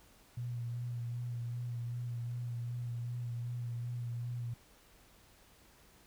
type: tone with vibrato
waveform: sine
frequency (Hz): 120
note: B2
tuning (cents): -49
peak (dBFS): -36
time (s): 0.37-4.54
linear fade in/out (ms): 5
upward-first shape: sine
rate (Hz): 2.6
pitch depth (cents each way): 23
effects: added 50 Hz sine -70 dBFS peak until 6.06 s + pink hiss -63 dBFS RMS until 6.06 s